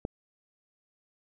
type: click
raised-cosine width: 2 ms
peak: -18 dBFS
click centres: 0.051 s
effects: none